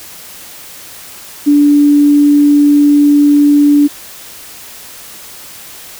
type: tone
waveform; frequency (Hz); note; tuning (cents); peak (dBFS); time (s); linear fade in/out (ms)
sine; 290.5; D4; -19; -4; 1.46-3.88; 20
effects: white hiss -32 dBFS RMS until 5.99 s